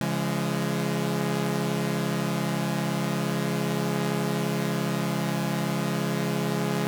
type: chord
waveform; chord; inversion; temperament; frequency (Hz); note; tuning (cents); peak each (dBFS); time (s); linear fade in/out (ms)
sawtooth; Db major; none; equal with one note detuned; 138.59 / 170.23 / 207.7; Db3 / F3 / Ab3; 0 / -44 / 0; -26 / -25 / -25; 0.01-6.87; 0
effects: none